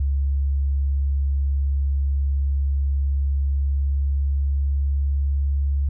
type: tone with pitch glide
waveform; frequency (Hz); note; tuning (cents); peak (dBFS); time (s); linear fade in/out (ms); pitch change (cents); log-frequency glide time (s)
sine; 69.3 to 69.9; C#2 to C#2; 0 to +15; -18; 0-5.89; 5; +15; 3.28-5.33
effects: none